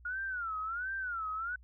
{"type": "tone with vibrato", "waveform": "sine", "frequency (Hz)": 1413, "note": "F6", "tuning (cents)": 20, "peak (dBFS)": -34, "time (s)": [0.05, 1.56], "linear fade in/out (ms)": 5, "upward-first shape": "sine", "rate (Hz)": 1.4, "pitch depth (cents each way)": 190, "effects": ["added 60 Hz sine -54 dBFS peak until 1.63 s"]}